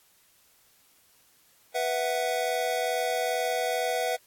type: chord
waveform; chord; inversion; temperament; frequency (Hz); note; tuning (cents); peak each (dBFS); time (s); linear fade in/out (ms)
square; B suspended fourth; none; just; 493.9 / 658.5 / 740.8; B4 / E5 / F#5; 0 / -2 / +2; -31; 1.74-4.17; 20
effects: white hiss -62 dBFS RMS until 4.26 s + AAC 64 kbps